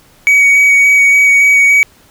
triangle tone with vibrato, 2255 Hz, C#7, 29 cents sharp, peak -3 dBFS, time 0.27-1.83 s, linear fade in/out 0 ms, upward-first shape square, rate 3.5 Hz, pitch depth 9 cents each way, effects pink hiss -46 dBFS RMS until 2.1 s

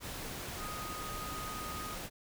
sine tone in noise, 1244.5 Hz, D#6, in tune, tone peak -42 dBFS, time 0.57-1.98 s, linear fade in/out 50 ms, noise pink, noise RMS -42 dBFS, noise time 0-2.1 s, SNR -3 dB, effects none

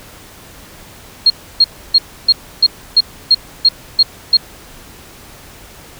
sine tone bursts, 4255 Hz, C8, 28 cents sharp, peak -4 dBFS, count 10, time 1.26-4.37 s, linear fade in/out 5 ms, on 41 ms, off 300 ms, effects pink hiss -38 dBFS RMS until 5.99 s

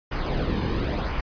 brown noise with flanger, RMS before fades -26 dBFS, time 0.11-1.21 s, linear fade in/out 10 ms, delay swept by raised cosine 0.24 to 1.54 ms, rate 0.96 Hz, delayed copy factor -0.55, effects resampled to 11025 Hz

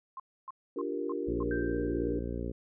sine tone bursts, 1059 Hz, C6, 21 cents sharp, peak -38 dBFS, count 5, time 0.17-1.43 s, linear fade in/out 2 ms, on 28 ms, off 280 ms
sine chord, G minor seventh, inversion second, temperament equal, 293.7 / 349.2 / 392 / 466.2 Hz, D4 / F4 / G4 / Bb4, 0 / 0 / 0 / 0 cents, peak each -37 dBFS, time 0.76-2.19 s, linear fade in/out 5 ms
harmonic tone, 58.7 Hz, A#1, 13 cents sharp, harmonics 1 / 2 / 3 / 4 / 5 / 6 / 7 / 8 / 9, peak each -37 / -41 / -44 / -41 / -42 / -44 / -43 / -46 / -47 dBFS, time 1.27-2.52 s, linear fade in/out 10 ms
sine tone with exponential decay, 1568 Hz, G6, in tune, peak -35 dBFS, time 1.51-2.39 s, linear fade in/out 2 ms, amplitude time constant 190 ms
effects none

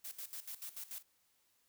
blue noise with tremolo, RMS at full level -45 dBFS, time 0.04-1.03 s, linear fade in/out 10 ms, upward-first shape square, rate 6.9 Hz, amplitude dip 80%, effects white hiss -75 dBFS RMS until 1.68 s

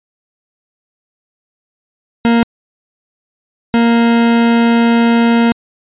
40% pulse tone pair in turn, 233.1 / 233.1 Hz, A#3 / A#3, 0 / 0 cents, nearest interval unison, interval 0 cents, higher neither, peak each -7 dBFS, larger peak neither, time 2.25-2.43 / 3.74-5.52 s, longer second, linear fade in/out 0 ms, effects resampled to 8000 Hz

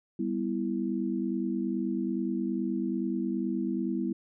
sine chord, E minor, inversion first, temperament just, 197.78 / 247.2 / 329.6 Hz, G3 / B3 / E4, +16 / +2 / 0 cents, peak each -32 dBFS, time 0.19-4.13 s, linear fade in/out 5 ms, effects none

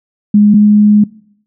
sine tone pair in turn, 207.7 / 208.9 Hz, G#3 / G#3, 0 / +10 cents, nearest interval unison, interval 10 cents, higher second, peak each -3 dBFS, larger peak neither, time 0.34-0.54 / 0.54-1.04 s, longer second, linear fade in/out 5 ms, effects noise-tail reverb RT60 0.7 s tail -22 dB re dry

